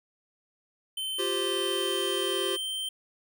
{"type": "tone with pitch glide", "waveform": "square", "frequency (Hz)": [3082, 3120], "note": ["G7", "G7"], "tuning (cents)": [-30, -9], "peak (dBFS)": -31, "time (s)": [0.97, 2.89], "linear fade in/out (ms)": 5, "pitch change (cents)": 21, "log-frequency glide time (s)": [1.1, 2.12]}
{"type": "chord", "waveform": "square", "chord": "F suspended second", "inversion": "none", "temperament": "equal with one note detuned", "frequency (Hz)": [350.8, 392, 523.3], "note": ["F4", "G4", "C5"], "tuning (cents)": [8, 0, 0], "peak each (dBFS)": [-34, -32, -37], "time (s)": [1.18, 2.57], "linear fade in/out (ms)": 20}
{"effects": []}